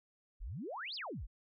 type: exponential two-way sweep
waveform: sine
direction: up then down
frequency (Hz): 32.7 to 5270 to 32.7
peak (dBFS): -40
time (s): 0.4-1.27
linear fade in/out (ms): 20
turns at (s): 0.95
effects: none